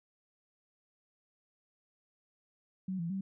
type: tone with pitch steps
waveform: sine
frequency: 187.9 / 168.3 / 193 Hz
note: F#3 / E3 / G3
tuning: +27 / +36 / -27 cents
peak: -33 dBFS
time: 2.88-3.21 s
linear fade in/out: 5 ms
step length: 110 ms
effects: none